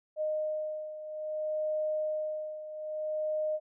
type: beating tone pair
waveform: sine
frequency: 616 / 616.6 Hz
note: D#5 / D#5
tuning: -17 / -16 cents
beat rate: 0.6 Hz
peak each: -32 / -37 dBFS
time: 0.16-3.6 s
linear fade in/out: 50 ms
effects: none